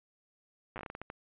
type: slowing click train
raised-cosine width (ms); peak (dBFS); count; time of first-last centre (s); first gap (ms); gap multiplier
0.5; -26; 11; 0.76-1.101; 8; 1.3
effects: resampled to 8000 Hz